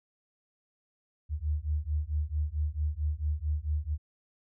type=beating tone pair; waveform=sine; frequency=73.42 / 77.92 Hz; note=D2 / D#2; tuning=0 / +3 cents; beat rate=4.5 Hz; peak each=-31 dBFS; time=1.29-3.98 s; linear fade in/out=50 ms; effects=none